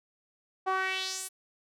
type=tone with band-pass filter sweep; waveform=sawtooth; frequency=378.1 Hz; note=F#4; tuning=38 cents sharp; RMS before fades=-32 dBFS; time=0.66-1.29 s; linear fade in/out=20 ms; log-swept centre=850 to 11000 Hz; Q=2.7; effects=none